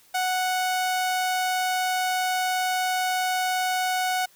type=tone; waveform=sawtooth; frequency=739 Hz; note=F#5; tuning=2 cents flat; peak=-19 dBFS; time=0.14-4.26 s; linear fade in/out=10 ms; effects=white hiss -57 dBFS RMS until 4.35 s